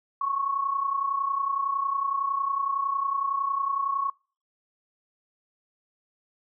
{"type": "tone pair together", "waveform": "sine", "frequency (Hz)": [1077.8, 1108.7], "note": ["C#6", "C#6"], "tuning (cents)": [-49, 0], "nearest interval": "unison", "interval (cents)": 49, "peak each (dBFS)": [-31, -25], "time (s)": [0.21, 4.1], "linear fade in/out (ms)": 5, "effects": ["noise-tail reverb RT60 0.4 s tail -26 dB re dry"]}